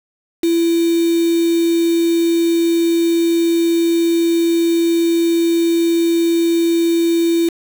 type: tone with quantisation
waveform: sine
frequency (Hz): 335.4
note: E4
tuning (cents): +30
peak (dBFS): -12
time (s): 0.43-7.49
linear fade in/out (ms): 5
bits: 4
effects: none